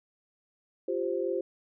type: chord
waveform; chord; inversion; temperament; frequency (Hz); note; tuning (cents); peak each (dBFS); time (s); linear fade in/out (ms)
sine; F suspended second; none; just; 349.2 / 392.9 / 523.8; F4 / G4 / C5; 0 / +4 / +2; -32; 0.88-1.41; 5
effects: none